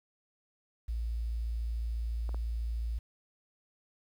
sine tone, 57 Hz, A#1, 38 cents flat, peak -31 dBFS, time 0.88-2.99 s, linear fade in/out 10 ms
clicks, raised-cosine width 1 ms, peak -32 / -30 dBFS, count 2, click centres 2.292 / 2.345 s
effects 10-bit

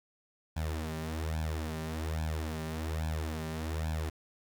sawtooth tone with flanger, 79 Hz, D#2, 27 cents sharp, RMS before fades -35 dBFS, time 0.56-4.1 s, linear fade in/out 10 ms, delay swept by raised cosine 1.2 to 5.1 ms, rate 1.2 Hz, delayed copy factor +0.9, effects 9-bit

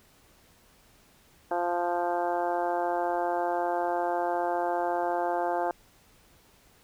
harmonic tone, 174.61 Hz, F3, in tune, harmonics 2 / 3 / 4 / 5 / 6 / 7 / 8 / 9, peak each -33 / -33 / -29 / -32 / -41 / -43 / -45 / -42 dBFS, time 1.51-5.71 s, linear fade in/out 2 ms, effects pink hiss -60 dBFS RMS until 6.83 s

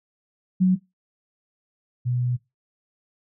sine tone pair in turn, 185 / 123.47 Hz, F#3 / B2, 0 / 0 cents, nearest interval perfect fifth, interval 700 cents, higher first, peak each -14 / -21 dBFS, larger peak first, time 0.6-0.76 / 2.05-2.37 s, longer second, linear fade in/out 20 ms, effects noise-tail reverb RT60 0.2 s tail -19 dB re dry

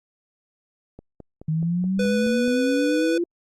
click train, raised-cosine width 2 ms, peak -26 dBFS, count 8, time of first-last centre 0.99-2.479 s, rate 4.7 Hz
sine exponential sweep, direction up, 154.5 to 349.2 Hz, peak -20 dBFS, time 1.48-3.24 s, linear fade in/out 5 ms
square tone with vibrato, 493.9 Hz, B4, in tune, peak -23 dBFS, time 1.99-3.18 s, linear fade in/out 5 ms, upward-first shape sine, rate 8.8 Hz, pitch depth 8 cents each way
effects low-pass 8000 Hz 12 dB/octave + Opus 48 kbps

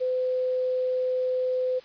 sine tone, 509 Hz, C5, 48 cents flat, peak -23 dBFS, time 0-1.8 s, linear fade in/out 20 ms, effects white hiss -51 dBFS RMS until 1.84 s + resampled to 11025 Hz

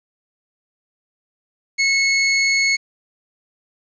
sawtooth tone, 2189 Hz, C#7, 22 cents flat, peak -11 dBFS, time 1.78-2.77 s, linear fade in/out 20 ms, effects resampled to 16000 Hz + 8-bit

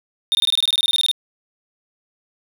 triangle tone bursts, 3648 Hz, A#7, 38 cents flat, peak -13 dBFS, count 16, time 0.32-1.114 s, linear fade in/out 0 ms, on 29 ms, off 22 ms, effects none

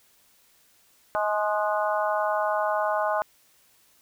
harmonic tone with a mistuned harmonic, 210.4 Hz, G#3, 23 cents sharp, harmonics 3 / 4 / 5 / 6 / 7, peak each -26 / -28 / -30 / -32 / -33 dBFS, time 1.15-3.22 s, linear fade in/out 0 ms, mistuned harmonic 6, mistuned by -40 cents, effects white hiss -61 dBFS RMS until 4.01 s

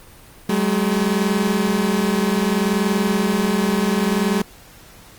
30% pulse tone pair together, 191.17 / 211.8 Hz, G3 / G#3, -43 / +34 cents, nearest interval major second, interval 177 cents, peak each -17 dBFS, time 0.49-4.42 s, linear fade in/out 5 ms, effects pink hiss -45 dBFS RMS until 5.18 s + Opus 32 kbps

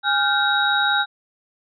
sine tone cluster, 820 / 1402 / 1547 / 3804 Hz, G#5 / F6 / G6 / A#7, -22 / +6 / -23 / +34 cents, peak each -22 dBFS, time 0.03-1.06 s, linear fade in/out 50 ms, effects none

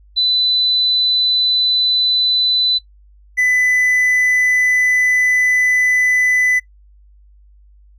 sine / triangle tone pair in turn, 4000 / 2000 Hz, B7 / B6, +21 / +21 cents, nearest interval octave, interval 1200 cents, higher first, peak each -12 / -10 dBFS, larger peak second, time 0.16-2.79 / 3.37-6.6 s, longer second, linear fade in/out 20 ms, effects noise-tail reverb RT60 0.1 s tail -20 dB re dry + added 50 Hz sine -44 dBFS peak until 7.98 s

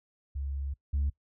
sine tone pair in turn, 69.3 / 70.63 Hz, C#2 / C#2, 0 / +33 cents, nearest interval unison, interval 33 cents, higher second, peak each -31 / -24 dBFS, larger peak second, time 0.35-0.74 / 0.93-1.1 s, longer first, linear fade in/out 10 ms, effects noise-tail reverb RT60 0.1 s tail -22 dB re dry + tanh soft clip ceiling -23 dBFS

